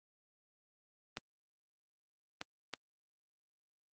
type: clicks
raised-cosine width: 0.2 ms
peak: -21 dBFS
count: 3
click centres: 1.171 / 2.414 / 2.737 s
effects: high-pass 150 Hz 12 dB/octave + Opus 32 kbps